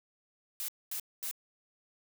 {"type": "noise bursts", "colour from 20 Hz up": "blue", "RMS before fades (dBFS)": -37, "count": 3, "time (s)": [0.6, 1.312], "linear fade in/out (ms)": 0, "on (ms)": 84, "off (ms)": 230, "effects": []}